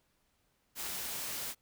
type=noise; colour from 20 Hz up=white; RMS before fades=-39 dBFS; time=0.75-1.55 s; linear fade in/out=50 ms; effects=pink hiss -75 dBFS RMS until 1.61 s